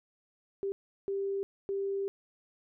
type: tone bursts at uneven times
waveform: sine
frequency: 394.1 Hz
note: G4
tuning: 9 cents sharp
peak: -30 dBFS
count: 3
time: 0.63-0.72 / 1.08-1.43 / 1.69-2.08 s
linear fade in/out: 0 ms
effects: none